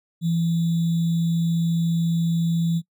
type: tone with sample-and-hold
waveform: sine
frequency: 167.1 Hz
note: E3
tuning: 24 cents sharp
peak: -18 dBFS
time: 0.21-2.82 s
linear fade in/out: 50 ms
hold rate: 3675 Hz
effects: noise-tail reverb RT60 0.1 s tail -22 dB re dry + MP3 96 kbps